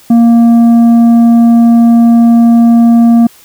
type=tone with tanh clipping; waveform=sine; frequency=233.1 Hz; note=A#3; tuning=in tune; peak=-3 dBFS; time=0.1-3.27 s; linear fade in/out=5 ms; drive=6 dB; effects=white hiss -40 dBFS RMS until 3.44 s